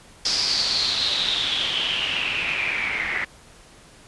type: noise with low-pass filter sweep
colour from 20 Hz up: white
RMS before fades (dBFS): -24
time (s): 0.25-3.25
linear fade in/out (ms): 5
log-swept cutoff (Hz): 5100 to 2000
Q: 8.2
effects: pink hiss -49 dBFS RMS until 4.07 s + resampled to 24000 Hz